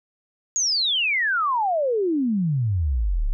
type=exponential sweep; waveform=sine; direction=down; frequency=6820 to 30.45 Hz; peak=-19 dBFS; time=0.56-3.33 s; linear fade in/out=0 ms; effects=none